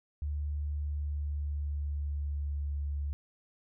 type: tone with pitch glide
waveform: sine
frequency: 73.5 to 71.9 Hz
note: D2 to D2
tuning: +2 to -36 cents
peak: -31 dBFS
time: 0.22-3.13 s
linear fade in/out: 0 ms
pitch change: -38 cents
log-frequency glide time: 0.77-2.81 s
effects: none